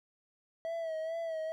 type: tone with vibrato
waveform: triangle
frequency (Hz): 650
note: E5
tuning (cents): -24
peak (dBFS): -32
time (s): 0.65-1.52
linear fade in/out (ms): 0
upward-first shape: sine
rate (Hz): 2.3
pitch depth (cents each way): 49
effects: none